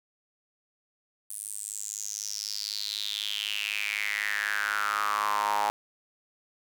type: tone with high-pass filter sweep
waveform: sawtooth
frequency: 104 Hz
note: G#2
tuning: 3 cents sharp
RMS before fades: -31 dBFS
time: 1.3-5.7 s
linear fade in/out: 0 ms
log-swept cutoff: 10000 to 840 Hz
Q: 6.5
effects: none